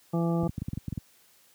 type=harmonic tone; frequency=168.2 Hz; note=E3; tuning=35 cents sharp; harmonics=1 / 2 / 3 / 4 / 5 / 7; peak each=-25 / -31 / -35 / -37 / -39 / -42 dBFS; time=0.13-0.48 s; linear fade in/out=10 ms
type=clicks; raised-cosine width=5 ms; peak=-18 dBFS; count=10; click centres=0.432 / 0.493 / 0.581 / 0.62 / 0.684 / 0.733 / 0.775 / 0.882 / 0.926 / 0.977 s
effects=white hiss -61 dBFS RMS until 1.54 s + high-pass 80 Hz 12 dB/octave